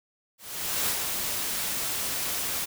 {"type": "noise with ADSR envelope", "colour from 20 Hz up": "white", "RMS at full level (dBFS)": -26, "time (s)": [0.38, 2.66], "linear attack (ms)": 500, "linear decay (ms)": 72, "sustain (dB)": -4, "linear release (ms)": 22, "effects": []}